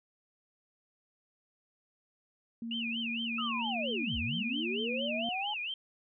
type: tone with pitch glide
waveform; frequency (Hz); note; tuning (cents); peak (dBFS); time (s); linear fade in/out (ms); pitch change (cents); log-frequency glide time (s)
sine; 230.7 to 233.5; A#3 to A#3; -18 to +3; -36; 2.62-5.29; 2; +21; 3.88-5.08
type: tone with vibrato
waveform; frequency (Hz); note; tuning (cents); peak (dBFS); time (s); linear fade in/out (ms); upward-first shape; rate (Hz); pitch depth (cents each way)
sine; 2757; F7; -23; -34; 2.71-5.74; 2; sine; 4.4; 230
type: linear two-way sweep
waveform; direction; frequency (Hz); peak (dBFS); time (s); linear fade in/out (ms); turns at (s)
sine; down then up; 1313 to 58.27 to 858; -35; 3.38-5.54; 5; 4.17
effects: none